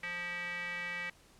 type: tone with band-pass filter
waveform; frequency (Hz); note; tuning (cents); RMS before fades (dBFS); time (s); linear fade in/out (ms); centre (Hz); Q
square; 175.8; F3; +12; -39; 0.03-1.1; 5; 2100; 6.7
effects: pink hiss -62 dBFS RMS until 1.39 s + low-pass 11000 Hz 12 dB/octave